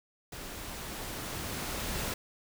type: noise with level ramp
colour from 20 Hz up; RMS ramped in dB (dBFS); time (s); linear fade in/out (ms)
pink; -43 to -34; 0.32-2.14; 5
effects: none